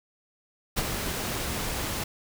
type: noise with ADSR envelope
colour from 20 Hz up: pink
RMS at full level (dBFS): -25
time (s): 0.76-2.04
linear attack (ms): 22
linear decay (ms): 35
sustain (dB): -6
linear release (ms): 7
effects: none